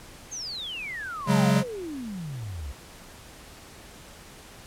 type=exponential sweep; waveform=sine; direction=down; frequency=6610 to 62.8 Hz; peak=-32 dBFS; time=0.31-2.73 s; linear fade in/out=20 ms
type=chord; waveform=square; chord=C# suspended fourth; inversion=none; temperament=equal; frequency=138.59 / 185 / 207.7 Hz; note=C#3 / F#3 / G#3; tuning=0 / 0 / 0 cents; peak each=-24 dBFS; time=1.26-1.64 s; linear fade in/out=50 ms
effects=pink hiss -47 dBFS RMS until 4.66 s + low-pass 12000 Hz 12 dB/octave